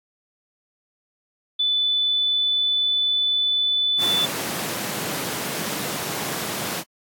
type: tone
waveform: sine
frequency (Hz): 3492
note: A7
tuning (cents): -14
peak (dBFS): -18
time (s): 1.59-4.26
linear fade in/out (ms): 10
type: high-pass noise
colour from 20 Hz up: pink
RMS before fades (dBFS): -28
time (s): 3.98-6.84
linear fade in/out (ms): 50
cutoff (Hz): 140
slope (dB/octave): 24
effects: AAC 64 kbps